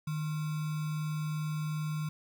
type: tone with sample-and-hold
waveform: sine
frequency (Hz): 153.8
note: D#3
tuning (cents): -20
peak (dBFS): -31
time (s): 0.07-2.09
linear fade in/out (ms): 5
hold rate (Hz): 1225
effects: none